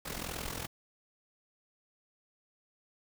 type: noise with amplitude modulation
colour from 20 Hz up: pink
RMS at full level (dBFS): -36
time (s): 0.05-0.67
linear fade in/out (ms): 10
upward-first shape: sine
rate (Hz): 42.1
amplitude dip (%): 75
effects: none